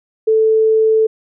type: tone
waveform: sine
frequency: 440 Hz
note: A4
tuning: in tune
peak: -9 dBFS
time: 0.27-1.07 s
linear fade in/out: 10 ms
effects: none